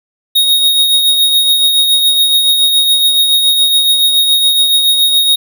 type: tone with tremolo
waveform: square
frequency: 3749 Hz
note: A#7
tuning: 9 cents sharp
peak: -6 dBFS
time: 0.35-5.36 s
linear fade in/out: 10 ms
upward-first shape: triangle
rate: 7.1 Hz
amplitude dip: 45%
effects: none